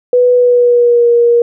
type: tone with pitch glide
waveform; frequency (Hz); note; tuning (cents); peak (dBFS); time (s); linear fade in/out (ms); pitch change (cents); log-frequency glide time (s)
sine; 493.9 to 473.5; B4 to A#4; 0 to +27; -5; 0.13-1.42; 2; -73; 0.34-1.08
effects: none